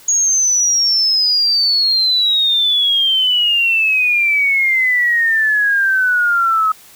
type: exponential sweep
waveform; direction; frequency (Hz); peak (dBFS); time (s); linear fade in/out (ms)
sine; down; 6690 to 1273; -11; 0.08-6.72; 5
effects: white hiss -43 dBFS RMS until 6.95 s